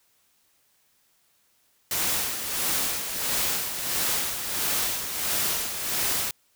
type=noise with tremolo; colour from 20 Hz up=white; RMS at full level=-25 dBFS; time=1.91-6.31 s; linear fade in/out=2 ms; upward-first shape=sine; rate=1.5 Hz; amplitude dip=55%; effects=white hiss -66 dBFS RMS until 6.55 s